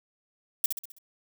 violet noise with echo, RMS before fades -23 dBFS, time 0.64-0.66 s, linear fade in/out 2 ms, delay 65 ms, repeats 5, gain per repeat -6 dB, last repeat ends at 0.985 s, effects none

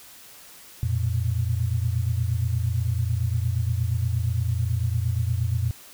sine tone cluster, 87.7 / 115.8 / 124.5 Hz, F2 / A#2 / B2, +8 / -11 / +14 cents, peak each -25 / -24 / -32 dBFS, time 0.83-5.71 s, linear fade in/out 0 ms, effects white hiss -47 dBFS RMS until 5.93 s

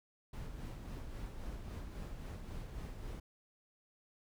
brown noise with tremolo, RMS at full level -43 dBFS, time 0.33-3.2 s, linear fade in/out 5 ms, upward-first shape sine, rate 3.7 Hz, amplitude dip 40%, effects none

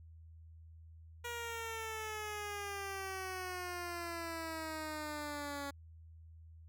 10% pulse exponential sweep, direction down, 478.6 to 280 Hz, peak -32 dBFS, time 1.24-5.71 s, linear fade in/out 10 ms, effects added 81 Hz sine -53 dBFS peak until 6.68 s

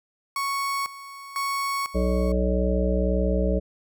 35% pulse tone with tremolo, 1108.7 Hz, C#6, in tune, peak -23 dBFS, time 0.36-2.32 s, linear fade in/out 2 ms, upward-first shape square, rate 1 Hz, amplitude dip 80%
harmonic tone, 61.9 Hz, B1, 5 cents sharp, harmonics 1 / 3 / 5 / 7 / 9 / 10, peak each -23 / -26 / -32 / -29 / -28 / -32 dBFS, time 1.94-3.6 s, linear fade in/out 20 ms
effects none

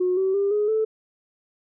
sine tone with pitch steps, 363.9 / 381.1 / 399.1 / 418 / 437.8 Hz, F#4 / G4 / G4 / G#4 / A4, -29 / -49 / +31 / +11 / -9 cents, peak -18 dBFS, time 0-0.85 s, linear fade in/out 10 ms, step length 170 ms, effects tanh soft clip ceiling -14 dBFS

